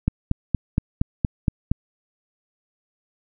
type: click train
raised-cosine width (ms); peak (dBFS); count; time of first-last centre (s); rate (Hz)
5; -6; 8; 0.08-1.716; 4.28
effects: none